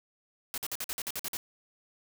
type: noise bursts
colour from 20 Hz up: white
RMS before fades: -35 dBFS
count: 10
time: 0.54-1.37 s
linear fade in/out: 0 ms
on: 38 ms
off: 50 ms
effects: none